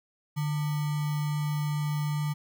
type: tone with sample-and-hold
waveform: sine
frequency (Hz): 148.8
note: D3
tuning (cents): +23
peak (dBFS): -26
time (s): 0.36-2.34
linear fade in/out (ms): 20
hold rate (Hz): 1050
effects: none